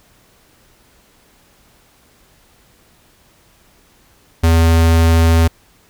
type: tone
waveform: square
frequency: 82.41 Hz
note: E2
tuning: in tune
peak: -9 dBFS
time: 4.43-5.48 s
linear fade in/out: 10 ms
effects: pink hiss -52 dBFS RMS until 5.89 s